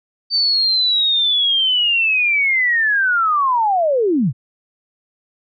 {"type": "linear sweep", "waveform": "sine", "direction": "down", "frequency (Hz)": [4603, 103.83], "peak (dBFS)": -13, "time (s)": [0.3, 4.33], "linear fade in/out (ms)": 50, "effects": []}